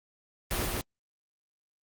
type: noise with echo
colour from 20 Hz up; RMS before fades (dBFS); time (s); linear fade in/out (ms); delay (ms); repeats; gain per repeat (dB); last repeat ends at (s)
pink; -30; 0.51-0.66; 0; 150; 1; -2; 0.81
effects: Opus 32 kbps